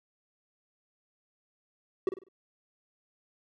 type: tone with echo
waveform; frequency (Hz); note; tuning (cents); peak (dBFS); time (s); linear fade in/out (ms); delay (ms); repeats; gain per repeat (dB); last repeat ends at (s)
triangle; 380; F#4; +46; -21; 2.07-2.09; 2; 49; 4; -9; 2.286
effects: none